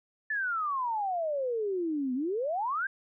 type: exponential two-way sweep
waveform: sine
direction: down then up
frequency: 1770 to 245.7 to 1637 Hz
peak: -28 dBFS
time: 0.3-2.87 s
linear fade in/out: 5 ms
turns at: 2.14 s
effects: none